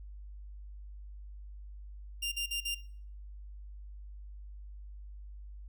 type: tone bursts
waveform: sawtooth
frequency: 2794 Hz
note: F7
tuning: in tune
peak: -29 dBFS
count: 4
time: 2.22-2.749 s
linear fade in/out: 10 ms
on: 100 ms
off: 43 ms
effects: noise-tail reverb RT60 0.5 s tail -18 dB re dry + added 50 Hz sine -44 dBFS peak until 5.68 s

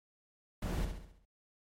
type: noise with echo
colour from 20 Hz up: brown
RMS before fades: -34 dBFS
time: 0.62-0.85 s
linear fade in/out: 5 ms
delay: 67 ms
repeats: 6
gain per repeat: -6 dB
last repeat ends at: 1.252 s
effects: MP3 64 kbps

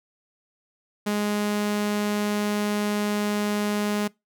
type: tone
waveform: sawtooth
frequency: 207.7 Hz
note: G#3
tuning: in tune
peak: -19 dBFS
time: 1.06-4.08 s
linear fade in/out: 10 ms
effects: noise-tail reverb RT60 0.2 s tail -23 dB re dry

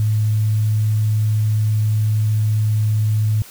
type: tone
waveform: sine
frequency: 107.6 Hz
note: A2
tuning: 38 cents flat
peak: -14 dBFS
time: 0-3.42 s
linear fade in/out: 0 ms
effects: white hiss -41 dBFS RMS until 3.5 s

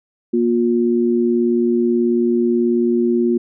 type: tone pair together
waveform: sine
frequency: 237.6 / 356 Hz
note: A#3 / F4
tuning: +33 / +33 cents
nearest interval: perfect fifth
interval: 700 cents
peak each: -16 dBFS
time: 0.33-3.38 s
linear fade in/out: 10 ms
effects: none

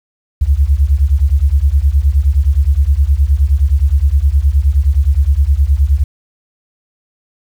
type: beating tone pair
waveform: sine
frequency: 65.41 / 75.01 Hz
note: C2 / D2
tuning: 0 / +37 cents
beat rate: 9.6 Hz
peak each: -11 dBFS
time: 0.41-6.04 s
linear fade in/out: 10 ms
effects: 7-bit

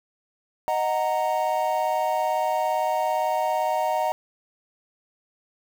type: chord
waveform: triangle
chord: D# minor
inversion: none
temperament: equal with one note detuned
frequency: 622.3 / 740 / 928.6 Hz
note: D#5 / F#5 / A#5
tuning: 0 / 0 / -7 cents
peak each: -24 dBFS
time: 0.68-4.12 s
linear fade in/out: 0 ms
effects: 7-bit

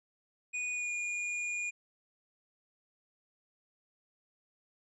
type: tone with pitch glide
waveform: square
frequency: 2468 to 2433 Hz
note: D#7 to D#7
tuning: -15 to -39 cents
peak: -34 dBFS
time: 0.53-1.71 s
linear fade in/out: 20 ms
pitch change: -24 cents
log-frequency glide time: 0.73-0.91 s
effects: resampled to 24000 Hz

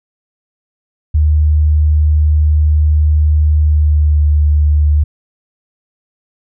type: tone with pitch glide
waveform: sine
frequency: 76 to 74.61 Hz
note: D#2 to D2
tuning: -40 to +28 cents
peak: -7 dBFS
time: 1.14-5.04 s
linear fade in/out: 10 ms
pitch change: -32 cents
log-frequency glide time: 3.62-4.26 s
effects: none

